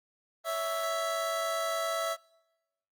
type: tone pair together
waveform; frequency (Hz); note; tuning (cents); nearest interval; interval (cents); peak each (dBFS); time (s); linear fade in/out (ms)
25% pulse; 560.5 / 659.3; C#5 / E5; +19 / 0; minor third; 281; -35 / -26; 0.44-2.17; 50
effects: noise-tail reverb RT60 1.0 s tail -26 dB re dry + Opus 24 kbps